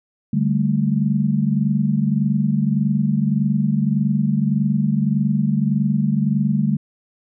sine chord, D suspended fourth, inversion none, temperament equal with one note detuned, 146.83 / 196 / 217.7 Hz, D3 / G3 / A3, 0 / 0 / -18 cents, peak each -20 dBFS, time 0.33-6.77 s, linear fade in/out 5 ms, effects none

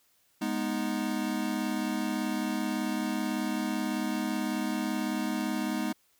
square chord, G# minor, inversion none, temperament equal with one note detuned, 207.7 / 245.9 / 311.1 Hz, G#3 / B3 / D#4, 0 / -7 / 0 cents, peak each -34 dBFS, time 0.41-5.93 s, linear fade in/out 10 ms, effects white hiss -68 dBFS RMS until 6.19 s

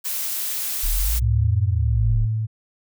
blue noise, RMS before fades -26 dBFS, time 0.04-1.2 s, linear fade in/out 20 ms
sine linear two-way sweep, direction up then down, 31.98 to 94.5 to 31.98 Hz, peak -19 dBFS, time 0.83-2.26 s, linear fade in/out 10 ms, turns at 1.64 s
sine tone with tremolo, 110 Hz, A2, in tune, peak -17 dBFS, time 1.21-2.47 s, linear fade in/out 20 ms, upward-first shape triangle, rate 1.4 Hz, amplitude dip 40%
effects none

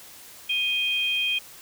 sine tone pair together, 2489 / 3200 Hz, D#7 / G7, 0 / +35 cents, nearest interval major third, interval 435 cents, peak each -25 dBFS, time 0.49-1.39 s, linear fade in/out 10 ms, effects white hiss -46 dBFS RMS until 1.61 s

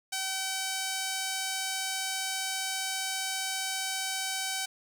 5% pulse tone, 765 Hz, G5, 42 cents flat, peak -19 dBFS, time 0.12-4.66 s, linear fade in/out 10 ms, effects none

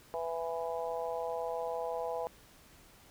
harmonic tone, 165.8 Hz, E3, 10 cents sharp, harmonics 3 / 4 / 5 / 6, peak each -37 / -38 / -40 / -44 dBFS, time 0.14-2.27 s, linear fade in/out 0 ms, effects pink hiss -59 dBFS RMS until 3.1 s

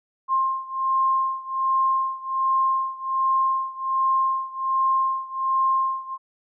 sine beating tone pair, 1059 / 1060.3 Hz, C6 / C6, +21 / +23 cents, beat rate 1.3 Hz, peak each -22 / -24 dBFS, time 0.28-6.18 s, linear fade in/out 50 ms, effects none

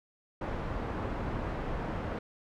pink low-pass noise, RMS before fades -35 dBFS, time 0.41-2.19 s, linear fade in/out 5 ms, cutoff 1300 Hz, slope 12 dB/octave, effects none

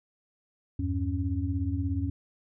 sine tone cluster, 82 / 98.8 / 276 Hz, E2 / G2 / C#4, -9 / +14 / -7 cents, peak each -30 / -31 / -32 dBFS, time 0.79-2.1 s, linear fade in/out 5 ms, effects none

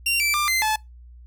sawtooth tone with pitch steps, 2763 / 2328 / 1190 / 2073 / 865 Hz, F7 / D7 / D6 / C7 / A5, -19 / -16 / +22 / -17 / -30 cents, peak -16 dBFS, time 0.06-0.76 s, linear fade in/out 5 ms, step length 140 ms, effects noise-tail reverb RT60 0.2 s tail -24 dB re dry + added 60 Hz sine -42 dBFS peak until 1.26 s

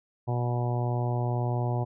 harmonic tone, 121.6 Hz, B2, 26 cents flat, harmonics 1 / 2 / 3 / 4 / 5 / 6 / 7 / 8, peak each -26 / -39 / -36 / -41 / -38 / -37 / -39 / -42 dBFS, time 0.27-1.85 s, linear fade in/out 20 ms, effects none

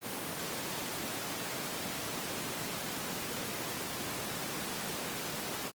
pink high-pass noise, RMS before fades -38 dBFS, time 0.01-5.72 s, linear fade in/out 50 ms, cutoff 140 Hz, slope 12 dB/octave, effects high-pass 80 Hz 12 dB/octave + Opus 24 kbps

